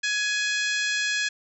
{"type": "harmonic tone", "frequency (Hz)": 838, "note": "G#5", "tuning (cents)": 15, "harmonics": [2, 3, 4, 5, 6, 7, 8, 9], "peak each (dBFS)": [-26, -30, -32, -34, -36, -37, -38, -39], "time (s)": [0.03, 1.29], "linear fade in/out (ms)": 10, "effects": []}